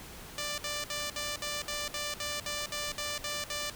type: tone bursts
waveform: 5% pulse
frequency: 590 Hz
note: D5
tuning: 8 cents sharp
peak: -22 dBFS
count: 13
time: 0.38-3.7 s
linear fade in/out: 2 ms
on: 200 ms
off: 60 ms
effects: pink hiss -47 dBFS RMS until 3.75 s